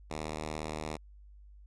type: tone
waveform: 5% pulse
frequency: 77.3 Hz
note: D#2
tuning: 11 cents flat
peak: -25 dBFS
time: 0.1-0.97 s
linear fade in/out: 10 ms
effects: added 50 Hz sine -51 dBFS peak until 1.66 s + resampled to 22050 Hz